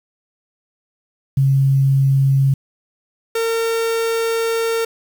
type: tone pair in turn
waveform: sine / 45% pulse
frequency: 136.1 / 456.1 Hz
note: C#3 / A#4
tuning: -31 / -38 cents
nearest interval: octave + major sixth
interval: 2093 cents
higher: second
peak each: -11 / -17 dBFS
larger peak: first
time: 1.37-2.54 / 3.35-4.85 s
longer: second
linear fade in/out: 5 ms
effects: 7-bit